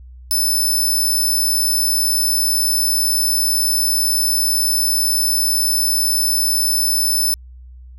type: tone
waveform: 10% pulse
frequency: 5274 Hz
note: E8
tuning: in tune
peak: -9 dBFS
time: 0.31-7.34 s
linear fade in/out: 0 ms
effects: added 62 Hz sine -36 dBFS peak until 7.98 s